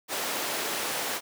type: high-pass noise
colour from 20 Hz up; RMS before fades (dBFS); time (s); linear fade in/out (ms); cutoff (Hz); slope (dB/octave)
pink; -31; 0.08-1.21; 50; 410; 12
effects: none